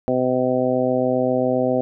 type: harmonic tone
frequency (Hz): 127.5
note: C3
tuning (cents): -44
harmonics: 1 / 2 / 3 / 4 / 5 / 6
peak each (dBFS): -30 / -22 / -26 / -21 / -23 / -29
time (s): 0.08-1.81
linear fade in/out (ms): 0
effects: none